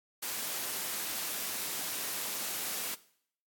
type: high-pass noise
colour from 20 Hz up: white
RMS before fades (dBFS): -36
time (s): 0.22-2.95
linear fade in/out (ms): 10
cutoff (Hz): 170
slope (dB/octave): 12
effects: noise-tail reverb RT60 0.6 s tail -18 dB re dry + AAC 64 kbps